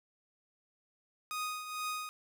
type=tone with tremolo; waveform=sawtooth; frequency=1244.5 Hz; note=D#6; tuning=in tune; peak=-30 dBFS; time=1.31-2.09 s; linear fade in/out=0 ms; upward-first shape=triangle; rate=2.2 Hz; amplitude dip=65%; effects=none